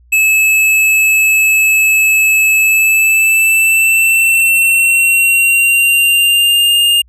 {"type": "tone with pitch glide", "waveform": "square", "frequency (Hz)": [2600, 2819], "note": ["E7", "F7"], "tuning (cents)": [-24, 16], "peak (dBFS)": -8, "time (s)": [0.12, 7.02], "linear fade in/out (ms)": 10, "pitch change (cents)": 140, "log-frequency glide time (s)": [2.55, 6.78], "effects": ["added 60 Hz sine -43 dBFS peak until 7.08 s"]}